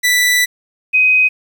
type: tone pair in turn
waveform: sawtooth / sine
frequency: 1975.5 / 2514 Hz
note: B6 / D#7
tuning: 0 / +17 cents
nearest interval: major third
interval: 417 cents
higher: second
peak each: -7 / -8 dBFS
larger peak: first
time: 0.03-0.46 / 0.93-1.29 s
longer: first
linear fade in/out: 20 ms
effects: 8-bit